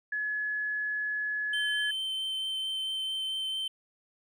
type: tone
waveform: sine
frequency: 1700 Hz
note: G#6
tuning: 40 cents sharp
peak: -29 dBFS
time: 0.12-1.91 s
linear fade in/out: 5 ms
type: tone with vibrato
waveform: triangle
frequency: 3096 Hz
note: G7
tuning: 22 cents flat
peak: -29 dBFS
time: 1.53-3.68 s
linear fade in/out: 5 ms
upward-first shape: sine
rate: 4.5 Hz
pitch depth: 8 cents each way
effects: none